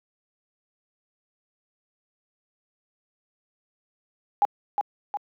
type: tone with echo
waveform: sine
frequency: 818 Hz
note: G#5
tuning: 26 cents flat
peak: -15 dBFS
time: 4.42-4.45 s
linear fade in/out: 0 ms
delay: 360 ms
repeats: 2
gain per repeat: -5 dB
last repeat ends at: 5.17 s
effects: high-pass 400 Hz 12 dB/octave